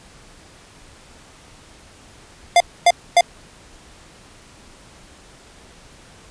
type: tone bursts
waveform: square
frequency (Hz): 698.5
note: F5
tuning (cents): 0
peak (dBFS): -9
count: 3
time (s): 2.56-3.209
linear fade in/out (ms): 2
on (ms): 43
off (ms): 260
effects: pink hiss -46 dBFS RMS until 6.3 s + resampled to 22050 Hz